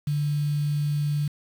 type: tone with quantisation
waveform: sine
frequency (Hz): 146.83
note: D3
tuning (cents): 0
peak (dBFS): -22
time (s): 0.07-1.28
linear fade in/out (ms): 5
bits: 7
effects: none